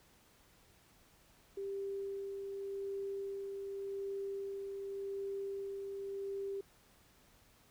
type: tone with tremolo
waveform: sine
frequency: 394.5 Hz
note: G4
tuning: 11 cents sharp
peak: -37 dBFS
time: 1.57-6.61 s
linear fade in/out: 5 ms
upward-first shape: sine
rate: 0.87 Hz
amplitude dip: 30%
effects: pink hiss -66 dBFS RMS until 7.7 s